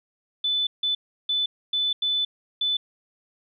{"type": "tone bursts at uneven times", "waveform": "sine", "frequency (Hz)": 3500, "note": "A7", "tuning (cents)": -10, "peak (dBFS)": -21, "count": 6, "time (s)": [[0.44, 0.67], [0.83, 0.95], [1.29, 1.46], [1.73, 1.93], [2.02, 2.25], [2.61, 2.77]], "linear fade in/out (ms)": 5, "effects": []}